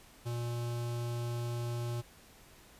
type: tone with notch filter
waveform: square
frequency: 119.1 Hz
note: A#2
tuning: 38 cents sharp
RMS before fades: -36 dBFS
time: 0.25-2.02 s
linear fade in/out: 20 ms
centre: 1900 Hz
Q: 1.8
effects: pink hiss -58 dBFS RMS until 2.79 s + resampled to 32000 Hz